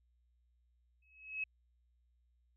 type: tone with exponential growth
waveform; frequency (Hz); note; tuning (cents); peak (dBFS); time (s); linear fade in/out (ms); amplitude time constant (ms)
sine; 2570; E7; -45; -33; 1.02-1.44; 5; 90
effects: added 60 Hz sine -70 dBFS peak until 2.56 s